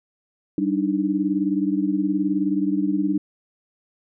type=tone cluster; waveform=sine; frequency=192.6 / 292.8 / 311.8 Hz; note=G3 / D4 / D#4; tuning=-30 / -5 / +4 cents; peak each=-25 / -22 / -24 dBFS; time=0.58-3.18 s; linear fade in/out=2 ms; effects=none